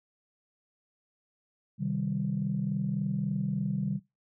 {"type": "chord", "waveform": "sine", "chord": "C minor", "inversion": "none", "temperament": "equal with one note detuned", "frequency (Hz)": [132.18, 155.56, 196], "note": ["C3", "Eb3", "G3"], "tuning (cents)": [18, 0, 0], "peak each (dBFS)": [-33, -32, -31], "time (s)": [1.78, 4], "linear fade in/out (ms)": 50, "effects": ["noise-tail reverb RT60 0.2 s tail -18 dB re dry", "tanh soft clip ceiling -19 dBFS"]}